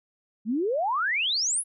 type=exponential sweep; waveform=sine; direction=up; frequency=201.9 to 11210 Hz; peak=-23 dBFS; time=0.45-1.64 s; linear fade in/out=50 ms; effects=none